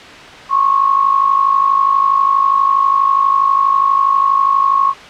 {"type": "tone with amplitude modulation", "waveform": "sine", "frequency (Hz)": 1096, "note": "C#6", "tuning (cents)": -20, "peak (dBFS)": -6, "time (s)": [0.49, 4.94], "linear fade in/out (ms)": 50, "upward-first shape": "sine", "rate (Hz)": 52.3, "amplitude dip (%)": 70, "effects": ["white hiss -33 dBFS RMS until 5.09 s", "low-pass 3000 Hz 12 dB/octave"]}